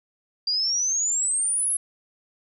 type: exponential sweep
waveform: sine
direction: up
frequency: 4736 to 11030 Hz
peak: -21 dBFS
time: 0.47-1.77 s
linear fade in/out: 5 ms
effects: none